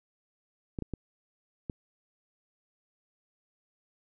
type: clicks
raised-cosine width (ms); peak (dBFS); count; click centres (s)
3; -21; 4; 0.788 / 0.823 / 0.937 / 1.698
effects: none